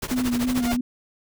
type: noise with tremolo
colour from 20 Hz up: pink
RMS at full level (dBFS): -27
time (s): 0.02-0.77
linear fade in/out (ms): 5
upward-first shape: triangle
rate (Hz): 13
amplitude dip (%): 95
type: tone with vibrato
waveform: sine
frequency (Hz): 246.9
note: B3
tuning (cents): 0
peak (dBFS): -21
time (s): 0.11-0.81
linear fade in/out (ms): 5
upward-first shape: square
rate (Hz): 3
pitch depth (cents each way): 33
type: tone with exponential growth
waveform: sawtooth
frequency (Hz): 706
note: F5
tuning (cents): +19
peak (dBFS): -19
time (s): 0.49-0.72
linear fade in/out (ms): 0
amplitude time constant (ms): 48
effects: none